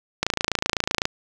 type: click train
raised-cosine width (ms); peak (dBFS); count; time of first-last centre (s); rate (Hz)
0.2; -3; 24; 0.23-1.054; 27.9
effects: none